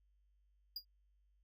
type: tone with exponential decay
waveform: square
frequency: 4848 Hz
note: D#8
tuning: 46 cents flat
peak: -38 dBFS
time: 0.76-0.85 s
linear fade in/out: 5 ms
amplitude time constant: 18 ms
effects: added 50 Hz sine -70 dBFS peak until 1.43 s